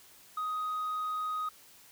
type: tone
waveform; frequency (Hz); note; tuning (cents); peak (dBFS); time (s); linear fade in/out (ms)
sine; 1252; D#6; +10; -29; 0.37-1.49; 5
effects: tanh soft clip ceiling -30 dBFS + white hiss -57 dBFS RMS until 1.91 s